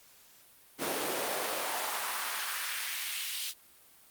pink noise with high-pass filter sweep, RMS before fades -34 dBFS, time 0.78-3.54 s, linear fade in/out 50 ms, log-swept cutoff 290 to 3600 Hz, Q 1.4, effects white hiss -59 dBFS RMS until 4.1 s + Opus 48 kbps

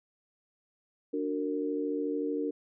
sine chord, D augmented, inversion none, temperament just, 293.7 / 367.1 / 458.9 Hz, D4 / F#4 / A#4, 0 / -14 / -27 cents, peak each -32 / -37 / -33 dBFS, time 1.13-2.51 s, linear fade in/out 10 ms, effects none

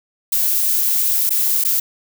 violet noise with dropouts, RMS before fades -17 dBFS, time 0.32-1.8 s, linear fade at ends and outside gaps 5 ms, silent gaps 1.294-1.305 / 1.64-1.648 s, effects none

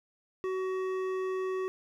triangle tone with hard clipping, 375.5 Hz, F#4, 26 cents sharp, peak -32 dBFS, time 0.44-1.68 s, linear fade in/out 0 ms, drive 15 dB, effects none

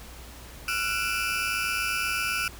35% pulse tone cluster, 1360 / 1468 / 2366 / 2621 Hz, F6 / F#6 / D7 / E7, -46 / -14 / +12 / -11 cents, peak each -30 dBFS, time 0.68-2.48 s, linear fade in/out 2 ms, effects added 60 Hz sine -45 dBFS peak until 2.59 s + pink hiss -46 dBFS RMS until 2.59 s

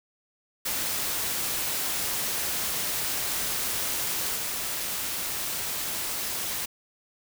white noise with level steps, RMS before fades -29 / -31 dBFS, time 0.65-6.66 s, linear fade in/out 10 ms, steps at 4.36 s, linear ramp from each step 2 ms, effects none

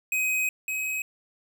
square tone pair in turn, 2520 / 2538 Hz, D#7 / D#7, +21 / +34 cents, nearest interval unison, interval 13 cents, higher second, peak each -24 / -28 dBFS, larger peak first, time 0.12-0.49 / 0.68-1.02 s, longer first, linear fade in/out 2 ms, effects none

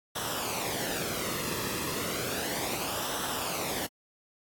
pink noise with flanger, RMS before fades -33 dBFS, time 0.15-3.87 s, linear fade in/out 10 ms, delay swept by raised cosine 0.43 to 1.36 ms, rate 0.33 Hz, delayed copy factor -0.6, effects high-pass 80 Hz 12 dB/octave + AAC 64 kbps

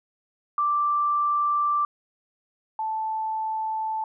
sine tone pair in turn, 1174.7 / 877.3 Hz, D6 / A5, 0 / -5 cents, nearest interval perfect fourth, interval 505 cents, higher first, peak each -20 / -25 dBFS, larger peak first, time 0.58-1.85 / 2.79-4.04 s, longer first, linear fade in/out 2 ms, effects none

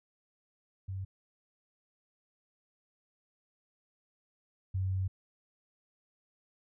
sine tone pair in turn, 95.6 / 94.45 Hz, G2 / F#2, -43 / +36 cents, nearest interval unison, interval 21 cents, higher first, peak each -35 / -29 dBFS, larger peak second, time 0.88-1.05 / 4.74-5.08 s, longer second, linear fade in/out 10 ms, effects none

